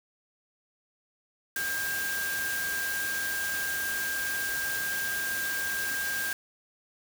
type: tone in noise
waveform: sine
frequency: 1600 Hz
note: G6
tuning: 35 cents sharp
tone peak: -30 dBFS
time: 1.56-6.33 s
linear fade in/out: 2 ms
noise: white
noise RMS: -35 dBFS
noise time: 1.56-6.33 s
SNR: +2 dB
effects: none